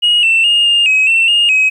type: tone with pitch steps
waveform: sine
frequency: 2884 / 2681 / 2841 / 2821 / 2546 / 2692 / 2839 / 2542 Hz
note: F#7 / E7 / F7 / F7 / D#7 / E7 / F7 / D#7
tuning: -45 / +29 / +29 / +17 / +39 / +36 / +28 / +36 cents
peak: -6 dBFS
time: 0.02-1.7 s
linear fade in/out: 20 ms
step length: 210 ms
effects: tanh soft clip ceiling -5 dBFS + 8-bit